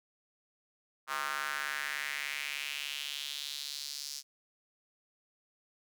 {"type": "tone with high-pass filter sweep", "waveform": "square", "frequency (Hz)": 71.7, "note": "D2", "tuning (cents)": -41, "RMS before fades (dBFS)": -38, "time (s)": [1.07, 4.23], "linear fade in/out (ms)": 50, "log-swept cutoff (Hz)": [1200, 5300], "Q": 3, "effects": []}